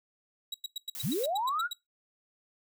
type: tone bursts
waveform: 40% pulse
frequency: 3863 Hz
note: B7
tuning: 39 cents flat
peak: -32 dBFS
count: 11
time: 0.52-1.733 s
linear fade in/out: 5 ms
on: 23 ms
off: 96 ms
type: noise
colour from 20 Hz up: blue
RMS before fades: -40 dBFS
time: 0.95-1.26 s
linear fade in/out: 0 ms
type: linear sweep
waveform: sine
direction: up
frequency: 93.2 to 1478 Hz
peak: -28 dBFS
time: 1.03-1.68 s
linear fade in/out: 20 ms
effects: noise-tail reverb RT60 0.2 s tail -21 dB re dry

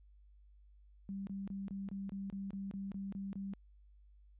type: tone bursts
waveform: sine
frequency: 196 Hz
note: G3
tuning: in tune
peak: -39 dBFS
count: 12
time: 1.09-3.536 s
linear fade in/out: 0 ms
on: 180 ms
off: 26 ms
effects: added 50 Hz sine -59 dBFS peak until 4.39 s + resampled to 8000 Hz

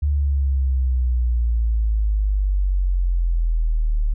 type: exponential sweep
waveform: sine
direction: down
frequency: 73.42 to 37 Hz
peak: -16 dBFS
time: 0.02-4.14 s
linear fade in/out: 10 ms
effects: none

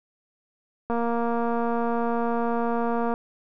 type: click train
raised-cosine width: 1 ms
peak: -14 dBFS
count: 525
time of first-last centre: 0.9-3.139 s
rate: 234 Hz
effects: none

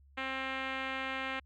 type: tone with low-pass filter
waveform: 5% pulse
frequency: 265.1 Hz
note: C4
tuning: 23 cents sharp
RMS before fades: -37 dBFS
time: 0.17-1.4 s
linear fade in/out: 10 ms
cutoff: 2500 Hz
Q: 1.4
effects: added 69 Hz sine -58 dBFS peak until 1.45 s

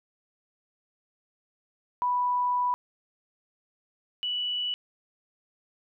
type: tone pair in turn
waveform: sine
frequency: 986 / 2955 Hz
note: B5 / F#7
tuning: -3 / -3 cents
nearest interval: octave + perfect fifth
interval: 1900 cents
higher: second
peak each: -23 / -27 dBFS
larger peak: first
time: 2.02-2.74 / 4.23-4.74 s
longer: first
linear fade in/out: 0 ms
effects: none

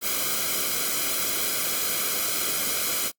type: noise with comb filter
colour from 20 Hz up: white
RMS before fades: -26 dBFS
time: 0.01-3.12 s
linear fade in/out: 50 ms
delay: 1.1 ms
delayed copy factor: -0.75
effects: noise-tail reverb RT60 0.1 s tail -24 dB re dry + Opus 48 kbps

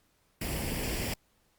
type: noise with comb filter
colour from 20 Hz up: pink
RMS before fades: -33 dBFS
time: 0.41-1.14 s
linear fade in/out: 5 ms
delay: 0.39 ms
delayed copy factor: +0.55
effects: pink hiss -70 dBFS RMS until 1.58 s + Opus 48 kbps

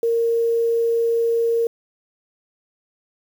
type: tone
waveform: sine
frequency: 462.5 Hz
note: A#4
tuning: 14 cents flat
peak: -16 dBFS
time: 0.03-1.67 s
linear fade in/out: 2 ms
effects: 7-bit

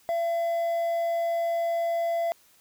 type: tone with quantisation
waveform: triangle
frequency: 675 Hz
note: E5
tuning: 41 cents sharp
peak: -22 dBFS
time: 0.09-2.32 s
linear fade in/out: 0 ms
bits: 8
effects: white hiss -60 dBFS RMS until 2.6 s

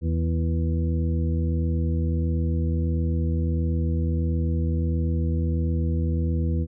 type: harmonic tone with a mistuned harmonic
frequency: 81.5 Hz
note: E2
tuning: 19 cents flat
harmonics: 1 / 2 / 3 / 4 / 6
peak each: -22 / -28 / -32 / -34 / -38 dBFS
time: 0.01-6.67 s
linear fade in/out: 50 ms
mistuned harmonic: 4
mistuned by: +35 cents
effects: none

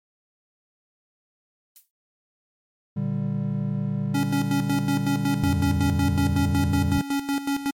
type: noise with exponential decay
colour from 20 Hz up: violet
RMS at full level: -41 dBFS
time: 1.76-1.91 s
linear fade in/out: 0 ms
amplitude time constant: 31 ms
type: chord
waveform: triangle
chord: G minor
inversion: first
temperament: equal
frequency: 116.54 / 146.83 / 196 Hz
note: Bb2 / D3 / G3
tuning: 0 / 0 / 0 cents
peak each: -28 / -25 / -25 dBFS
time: 2.96-7.02 s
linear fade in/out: 10 ms
type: tone with tremolo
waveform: square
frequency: 279.5 Hz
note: C#4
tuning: 14 cents sharp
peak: -22 dBFS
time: 4.14-7.71 s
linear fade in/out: 10 ms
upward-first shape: square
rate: 5.4 Hz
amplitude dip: 70%
type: tone with vibrato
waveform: triangle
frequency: 87.31 Hz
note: F2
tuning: in tune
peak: -21 dBFS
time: 5.43-6.98 s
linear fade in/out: 0 ms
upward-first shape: sine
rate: 11 Hz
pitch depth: 140 cents each way
effects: MP3 64 kbps

